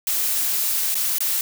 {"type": "noise with dropouts", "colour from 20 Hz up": "blue", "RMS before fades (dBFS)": -22, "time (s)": [0.07, 1.41], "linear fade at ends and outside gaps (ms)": 1, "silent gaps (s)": [[0.945, 0.953], [1.184, 1.205]], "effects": []}